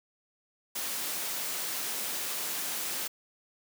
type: noise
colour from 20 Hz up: white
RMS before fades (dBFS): -34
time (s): 0.75-3.08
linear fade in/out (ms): 10
effects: high-pass 200 Hz 12 dB/octave